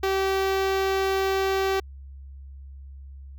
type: tone with notch filter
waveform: sawtooth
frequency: 385.9 Hz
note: G4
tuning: 27 cents flat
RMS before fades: -24 dBFS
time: 0.03-1.8 s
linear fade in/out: 5 ms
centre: 9300 Hz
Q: 0.76
effects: added 68 Hz sine -39 dBFS peak until 3.38 s